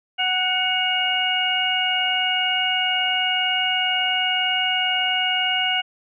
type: harmonic tone with a mistuned harmonic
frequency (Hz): 742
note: F#5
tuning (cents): +5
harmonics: 1 / 2 / 3 / 4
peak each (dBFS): -26 / -27 / -26 / -21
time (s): 0.18-5.82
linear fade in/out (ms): 20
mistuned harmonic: 4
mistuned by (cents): -66
effects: none